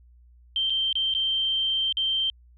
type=tone with dropouts; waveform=sine; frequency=3136 Hz; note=G7; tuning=in tune; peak=-22 dBFS; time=0.56-2.3 s; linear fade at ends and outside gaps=1 ms; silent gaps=0.698-0.703 / 0.928-0.954 / 1.139-1.149 / 1.925-1.97 s; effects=added 60 Hz sine -51 dBFS peak until 2.57 s